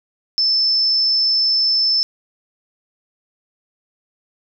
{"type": "tone with amplitude modulation", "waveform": "sine", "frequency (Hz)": 5274, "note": "E8", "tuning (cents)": 0, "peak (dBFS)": -12, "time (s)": [0.38, 2.03], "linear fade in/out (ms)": 0, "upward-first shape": "sine", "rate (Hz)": 225, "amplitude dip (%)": 30, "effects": []}